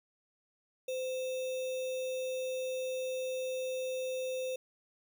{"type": "tone with sample-and-hold", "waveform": "sine", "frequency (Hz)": 515, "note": "C5", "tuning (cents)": -28, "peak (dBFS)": -33, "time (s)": [0.88, 4.56], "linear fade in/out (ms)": 5, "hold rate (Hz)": 3150, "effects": []}